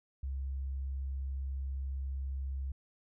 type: tone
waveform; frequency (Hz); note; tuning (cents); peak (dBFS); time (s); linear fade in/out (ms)
sine; 67.3; C2; +49; -34; 0.23-2.72; 5
effects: none